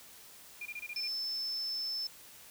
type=tone bursts; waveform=sine; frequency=2407 Hz; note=D7; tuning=42 cents sharp; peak=-38 dBFS; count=7; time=0.61-1.076 s; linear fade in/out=5 ms; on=46 ms; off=24 ms
type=tone; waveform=sine; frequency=5274 Hz; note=E8; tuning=in tune; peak=-33 dBFS; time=0.96-2.07 s; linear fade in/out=2 ms
effects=tanh soft clip ceiling -28 dBFS + white hiss -54 dBFS RMS until 2.5 s